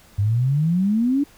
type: exponential sweep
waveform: sine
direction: up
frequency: 97.6 to 293.7 Hz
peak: -16 dBFS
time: 0.18-1.24 s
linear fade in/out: 10 ms
effects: pink hiss -51 dBFS RMS until 1.37 s